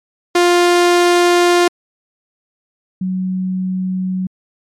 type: tone pair in turn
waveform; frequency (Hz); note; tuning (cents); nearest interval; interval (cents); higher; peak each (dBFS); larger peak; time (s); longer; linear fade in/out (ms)
sawtooth / sine; 350.9 / 185.88; F4 / F#3; +8 / +8; major seventh; 1100; first; -5 / -16; first; 0.35-1.68 / 3.01-4.27; first; 5
effects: low-pass 9000 Hz 12 dB/octave + MP3 64 kbps